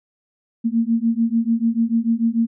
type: beating tone pair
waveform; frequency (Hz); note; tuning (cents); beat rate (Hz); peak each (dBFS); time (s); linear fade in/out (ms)
sine; 226.3 / 233.1; A3 / A#3; +49 / 0; 6.8; -19; 0.64-2.47; 20
effects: none